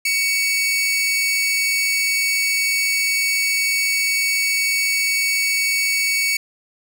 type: tone pair together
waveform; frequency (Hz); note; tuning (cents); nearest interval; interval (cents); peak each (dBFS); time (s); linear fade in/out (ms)
sawtooth; 2243 / 2669; C#7 / E7; +20 / +21; minor third; 301; -14 / -26; 0.05-6.37; 5
effects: none